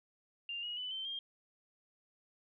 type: tone with pitch steps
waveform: sine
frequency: 2794 / 2893 / 2995 / 3100 / 3209 Hz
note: F7 / F#7 / F#7 / G7 / G7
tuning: 0 / -40 / +20 / -20 / +40 cents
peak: -38 dBFS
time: 0.49-1.19 s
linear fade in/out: 2 ms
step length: 140 ms
effects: none